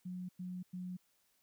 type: tone bursts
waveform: sine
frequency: 181.5 Hz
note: F#3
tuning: 33 cents flat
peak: -40 dBFS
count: 3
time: 0.05-0.97 s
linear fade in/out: 10 ms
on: 240 ms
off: 100 ms
effects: white hiss -75 dBFS RMS until 1.42 s